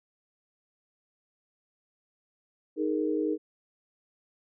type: chord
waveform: sine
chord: D# suspended fourth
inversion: none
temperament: equal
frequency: 311.1 / 415.3 / 466.2 Hz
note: D#4 / G#4 / A#4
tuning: 0 / 0 / 0 cents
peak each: -28 / -31 / -32 dBFS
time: 2.76-3.38 s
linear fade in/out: 50 ms
effects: none